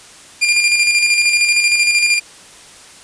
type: tone with tremolo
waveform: sawtooth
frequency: 2402 Hz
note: D7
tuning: 38 cents sharp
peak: -6 dBFS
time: 0.41-2.2 s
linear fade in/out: 20 ms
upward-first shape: square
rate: 13 Hz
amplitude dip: 40%
effects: white hiss -40 dBFS RMS until 3.03 s + resampled to 22050 Hz